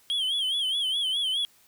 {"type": "tone with vibrato", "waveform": "triangle", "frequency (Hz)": 3209, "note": "G7", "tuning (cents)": 40, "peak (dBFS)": -23, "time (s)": [0.1, 1.45], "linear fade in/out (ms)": 0, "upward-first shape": "sine", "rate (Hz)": 4.8, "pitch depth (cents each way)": 110, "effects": ["white hiss -60 dBFS RMS until 1.67 s"]}